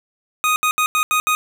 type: tone bursts at uneven times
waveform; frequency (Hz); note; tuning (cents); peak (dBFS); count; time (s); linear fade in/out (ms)
25% pulse; 1244.5; D#6; 0; -11; 6; 0.44-0.56 / 0.63-0.71 / 0.78-0.86 / 0.95-1.03 / 1.11-1.2 / 1.27-1.35; 0
effects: none